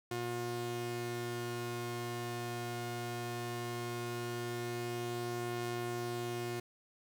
sawtooth tone pair together, 119.26 / 357.6 Hz, A#2 / F4, +40 / +41 cents, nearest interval octave + perfect fifth, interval 1901 cents, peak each -37 / -35 dBFS, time 0.11-6.6 s, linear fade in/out 5 ms, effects none

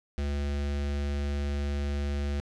square tone with notch filter, 71.5 Hz, D2, 46 cents flat, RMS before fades -30 dBFS, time 0.18-2.4 s, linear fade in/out 0 ms, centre 1000 Hz, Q 1.9, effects low-pass 6000 Hz 12 dB/octave

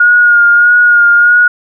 sine tone with vibrato, 1431 Hz, F6, 42 cents sharp, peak -3 dBFS, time 0-1.48 s, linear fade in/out 5 ms, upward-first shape sine, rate 1.6 Hz, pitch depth 25 cents each way, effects none

